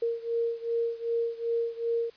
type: beating tone pair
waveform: sine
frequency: 463.4 / 466 Hz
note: A#4 / A#4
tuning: -10 / -1 cents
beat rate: 2.6 Hz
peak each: -29 / -31 dBFS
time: 0.02-2.1 s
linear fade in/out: 5 ms
effects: white hiss -57 dBFS RMS until 2.16 s + resampled to 11025 Hz